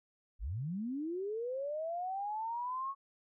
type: linear sweep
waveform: sine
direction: up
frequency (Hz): 38.29 to 1108.7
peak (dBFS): -35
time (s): 0.39-2.95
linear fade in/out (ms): 50
effects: none